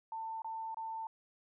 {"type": "tone bursts", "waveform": "sine", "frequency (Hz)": 894, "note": "A5", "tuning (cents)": 27, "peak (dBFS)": -38, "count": 3, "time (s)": [0.12, 1.07], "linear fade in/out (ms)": 2, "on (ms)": 300, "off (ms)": 25, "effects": []}